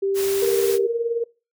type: tone with pitch glide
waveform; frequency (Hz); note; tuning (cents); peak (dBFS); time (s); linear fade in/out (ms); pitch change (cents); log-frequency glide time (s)
sine; 392 to 394.3; G4 to G4; 0 to +10; -19; 0.02-0.87; 10; +10; 0.25-0.39
type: noise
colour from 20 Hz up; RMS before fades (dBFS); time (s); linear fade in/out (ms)
white; -30; 0.14-0.79; 50
type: tone with tremolo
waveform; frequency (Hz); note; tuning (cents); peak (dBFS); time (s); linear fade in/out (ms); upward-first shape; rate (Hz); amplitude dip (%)
sine; 466.2; A#4; 0; -17; 0.42-1.24; 5; triangle; 19; 70
effects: noise-tail reverb RT60 0.3 s tail -22 dB re dry